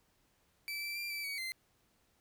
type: tone with pitch steps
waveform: 30% pulse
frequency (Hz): 2319 / 2333 / 2372 / 2322 / 2251 / 2075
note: D7 / D7 / D7 / D7 / C#7 / C7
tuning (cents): -22 / -12 / +17 / -20 / +26 / -15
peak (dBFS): -35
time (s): 0.68-1.52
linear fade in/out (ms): 0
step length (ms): 140
effects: pink hiss -73 dBFS RMS until 2.2 s